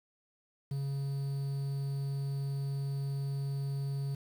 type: tone with quantisation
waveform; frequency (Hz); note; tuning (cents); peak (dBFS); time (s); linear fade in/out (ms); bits
triangle; 138.59; C#3; 0; -30; 0.71-4.15; 5; 9
effects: none